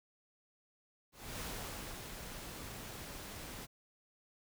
pink noise with ADSR envelope, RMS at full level -42 dBFS, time 1.12-3.67 s, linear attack 270 ms, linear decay 620 ms, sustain -5 dB, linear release 28 ms, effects none

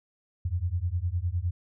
sine beating tone pair, 83.3 / 93.1 Hz, E2 / F#2, +19 / +11 cents, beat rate 9.8 Hz, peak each -29 dBFS, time 0.45-1.51 s, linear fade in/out 5 ms, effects none

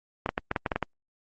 clicks, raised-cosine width 0.5 ms, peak -11 dBFS, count 9, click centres 0.261 / 0.291 / 0.379 / 0.514 / 0.562 / 0.662 / 0.718 / 0.76 / 0.827 s, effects Opus 32 kbps

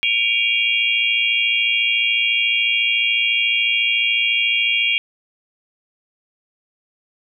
sine tone cluster, 2302 / 2416 / 2786 / 3273 Hz, D7 / D7 / F7 / G#7, -35 / +48 / -5 / -26 cents, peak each -21 dBFS, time 0.03-4.98 s, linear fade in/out 0 ms, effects none

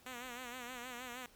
5% pulse tone with vibrato, 247.5 Hz, B3, 4 cents sharp, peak -33 dBFS, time 0.06-1.26 s, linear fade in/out 2 ms, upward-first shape sine, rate 6.4 Hz, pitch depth 75 cents each way, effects pink hiss -64 dBFS RMS until 1.35 s

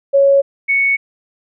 sine tone pair in turn, 554.4 / 2218 Hz, C#5 / C#7, 0 / 0 cents, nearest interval 2 octaves, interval 2400 cents, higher second, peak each -7 / -11 dBFS, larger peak first, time 0.13-0.42 / 0.68-0.97 s, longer neither, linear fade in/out 20 ms, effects none

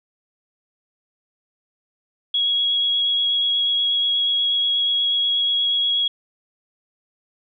sine tone with vibrato, 3322 Hz, G#7, in tune, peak -17 dBFS, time 2.34-6.08 s, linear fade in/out 5 ms, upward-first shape sine, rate 8.3 Hz, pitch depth 10 cents each way, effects none

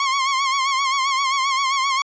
sawtooth tone with vibrato, 1083 Hz, C#6, 41 cents flat, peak -14 dBFS, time 0-2.02 s, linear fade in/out 2 ms, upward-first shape sine, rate 7.6 Hz, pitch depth 68 cents each way, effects resampled to 16000 Hz

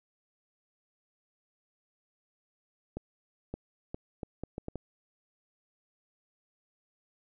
accelerating click train, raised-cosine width 2 ms, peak -23 dBFS, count 8, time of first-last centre 2.97-4.757 s, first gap 570 ms, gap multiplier 0.71, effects none

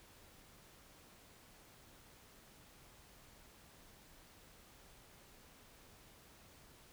silence, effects pink hiss -62 dBFS RMS until 6.92 s

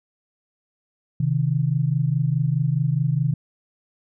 sine tone pair together, 131.1 / 155.9 Hz, C3 / D#3, +4 / +4 cents, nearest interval minor third, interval 300 cents, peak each -21 dBFS, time 1.2-3.34 s, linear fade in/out 5 ms, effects none

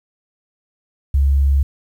sine tone, 69.3 Hz, C#2, in tune, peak -11 dBFS, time 1.14-1.63 s, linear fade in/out 5 ms, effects 8-bit

